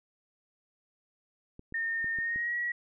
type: clicks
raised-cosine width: 3 ms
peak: -33 dBFS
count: 5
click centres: 1.594 / 1.724 / 2.044 / 2.187 / 2.36 s
type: tone with pitch glide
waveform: sine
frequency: 1826 to 1920.1 Hz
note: A#6 to B6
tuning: -36 to -49 cents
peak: -29 dBFS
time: 1.74-2.72 s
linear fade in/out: 5 ms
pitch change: +87 cents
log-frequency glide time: 2.17-2.57 s
effects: none